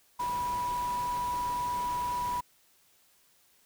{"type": "tone in noise", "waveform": "sine", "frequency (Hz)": 979, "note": "B5", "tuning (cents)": -15, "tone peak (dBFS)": -29, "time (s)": [0.19, 2.41], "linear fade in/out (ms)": 10, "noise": "pink", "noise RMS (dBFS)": -43, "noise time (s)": [0.19, 2.41], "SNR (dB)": 11, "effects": ["white hiss -65 dBFS RMS until 3.65 s"]}